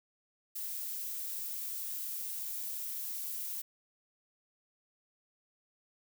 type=noise; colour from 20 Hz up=violet; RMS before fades=-39 dBFS; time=0.55-3.62 s; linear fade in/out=10 ms; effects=none